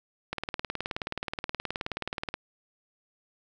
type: click train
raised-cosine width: 0.3 ms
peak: -15 dBFS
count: 39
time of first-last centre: 0.33-2.341 s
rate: 18.9 Hz
effects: none